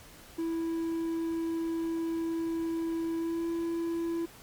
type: tone with pitch glide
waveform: triangle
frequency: 329.6 to 334.8 Hz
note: E4 to E4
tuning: 0 to +27 cents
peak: -27 dBFS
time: 0.38-4.26 s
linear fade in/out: 10 ms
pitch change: +27 cents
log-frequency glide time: 3.16-3.46 s
effects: pink hiss -52 dBFS RMS until 4.42 s + MP3 96 kbps